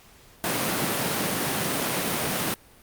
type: high-pass noise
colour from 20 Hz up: pink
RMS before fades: -26 dBFS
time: 0.44-2.54 s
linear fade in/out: 0 ms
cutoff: 130 Hz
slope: 24 dB/octave
effects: pink hiss -53 dBFS RMS until 2.82 s + Opus 48 kbps